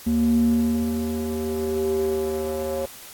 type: tone with band-pass filter sweep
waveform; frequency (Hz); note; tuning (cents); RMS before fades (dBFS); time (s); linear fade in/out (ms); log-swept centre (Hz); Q
square; 77.78; D#2; 0; -23; 0.06-2.86; 10; 210 to 520; 5.7
effects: white hiss -42 dBFS RMS until 3.13 s + AAC 64 kbps